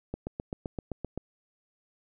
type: click train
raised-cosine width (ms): 2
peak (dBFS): -20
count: 9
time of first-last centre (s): 0.14-1.176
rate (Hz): 7.72
effects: none